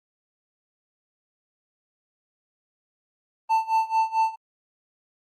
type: tone with tremolo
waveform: triangle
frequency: 890 Hz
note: A5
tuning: 20 cents sharp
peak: -15 dBFS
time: 3.49-4.36 s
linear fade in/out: 20 ms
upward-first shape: sine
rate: 4.5 Hz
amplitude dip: 90%
effects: Opus 24 kbps